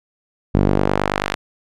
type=tone with band-pass filter sweep; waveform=sawtooth; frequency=49.31 Hz; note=G1; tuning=11 cents sharp; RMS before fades=-18 dBFS; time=0.54-1.35 s; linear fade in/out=10 ms; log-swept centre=210 to 2300 Hz; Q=0.7; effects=none